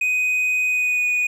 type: tone with pitch glide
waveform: triangle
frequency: 2500 to 2471 Hz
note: D#7 to D#7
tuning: +8 to -13 cents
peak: -16 dBFS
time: 0.01-1.27 s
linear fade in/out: 5 ms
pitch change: -21 cents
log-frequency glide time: 0.68-1.08 s
effects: none